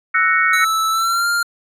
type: chord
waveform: sine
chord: F# dominant seventh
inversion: third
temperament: equal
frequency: 1318.5 / 1480 / 1864.7 / 2217 Hz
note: E6 / F#6 / A#6 / C#7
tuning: 0 / 0 / 0 / 0 cents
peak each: -18 dBFS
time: 0.14-0.65 s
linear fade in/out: 10 ms
type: tone with pitch glide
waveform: square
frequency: 1313 to 1399.1 Hz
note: E6 to F6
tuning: -7 to +3 cents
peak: -16 dBFS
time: 0.53-1.43 s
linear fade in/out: 5 ms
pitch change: +110 cents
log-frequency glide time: 0.9-1.28 s
effects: resampled to 32000 Hz